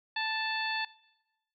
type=harmonic tone; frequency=880 Hz; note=A5; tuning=in tune; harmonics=1 / 2 / 3 / 4 / 5; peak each=-35 / -34 / -37 / -38 / -39 dBFS; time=0.16-0.85 s; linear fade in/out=5 ms; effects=noise-tail reverb RT60 1.0 s tail -22 dB re dry